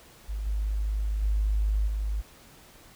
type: tone with level steps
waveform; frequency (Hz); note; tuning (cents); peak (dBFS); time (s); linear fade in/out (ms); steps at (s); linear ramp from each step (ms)
sine; 51.91; G#1; 0; -29 / -25 / -22 / -26; 0.28-2.22; 20; 0.46 / 1.22 / 1.87; 10
effects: pink hiss -53 dBFS RMS until 2.95 s